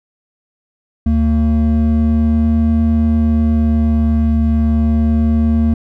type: tone pair together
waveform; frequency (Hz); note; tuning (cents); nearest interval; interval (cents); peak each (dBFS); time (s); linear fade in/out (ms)
triangle; 75.8 / 227.1; D#2 / A#3; -45 / -45; octave + perfect fifth; 1900; -10; 1.06-5.74; 5
effects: tanh soft clip ceiling -4 dBFS